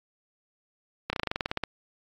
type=slowing click train; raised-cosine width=0.3 ms; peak=-12 dBFS; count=13; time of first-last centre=1.1-1.637 s; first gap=30 ms; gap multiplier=1.07; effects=AAC 48 kbps

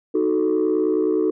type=chord; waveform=sine; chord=D# diminished; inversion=none; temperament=equal; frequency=311.1 / 370 / 440 Hz; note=D#4 / F#4 / A4; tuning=0 / 0 / 0 cents; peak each=-20 dBFS; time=0.14-1.31 s; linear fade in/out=10 ms; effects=tanh soft clip ceiling -12 dBFS

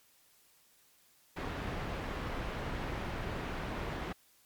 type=low-pass noise; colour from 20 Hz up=pink; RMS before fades=-38 dBFS; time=1.36-4.13 s; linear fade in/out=10 ms; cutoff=2300 Hz; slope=12 dB/octave; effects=white hiss -66 dBFS RMS until 4.45 s + MP3 96 kbps

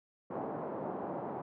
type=band-pass noise; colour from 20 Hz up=white; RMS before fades=-39 dBFS; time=0.3-1.42 s; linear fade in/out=10 ms; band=140 to 850 Hz; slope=24 dB/octave; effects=none

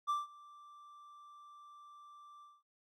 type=tone with ADSR envelope; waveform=triangle; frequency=1174.7 Hz; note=D6; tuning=in tune; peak=-28 dBFS; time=0.07-2.63 s; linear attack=27 ms; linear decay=170 ms; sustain=-24 dB; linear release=210 ms; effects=none

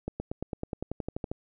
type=accelerating click train; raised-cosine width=2 ms; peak=-19 dBFS; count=14; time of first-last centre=0.08-1.315 s; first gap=120 ms; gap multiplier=0.96; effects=none

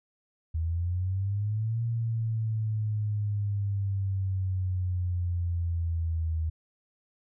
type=exponential two-way sweep; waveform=sine; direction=up then down; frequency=79.6 to 116.54 to 79.6 Hz; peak=-26 dBFS; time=0.54-6.5 s; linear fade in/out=10 ms; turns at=1.83 s; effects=none

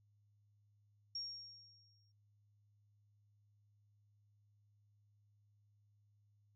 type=tone with exponential decay; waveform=sine; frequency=5560 Hz; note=F8; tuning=9 cents flat; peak=-39 dBFS; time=1.15-2.12 s; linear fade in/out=5 ms; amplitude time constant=210 ms; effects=added 103 Hz sine -70 dBFS peak until 6.55 s

